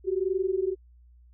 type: tone pair together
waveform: sine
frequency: 367.5 / 389.2 Hz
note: F#4 / G4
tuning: -12 / -12 cents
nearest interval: minor second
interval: 100 cents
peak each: -27 dBFS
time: 0.04-0.76 s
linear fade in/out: 50 ms
effects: added 60 Hz sine -52 dBFS peak until 1.33 s